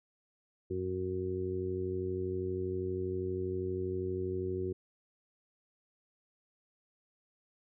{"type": "harmonic tone", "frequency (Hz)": 92.5, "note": "F#2", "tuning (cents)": 0, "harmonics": [1, 2, 3, 4, 5], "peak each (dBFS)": [-39, -44, -44, -34, -46], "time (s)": [0.7, 4.73], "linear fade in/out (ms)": 10, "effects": []}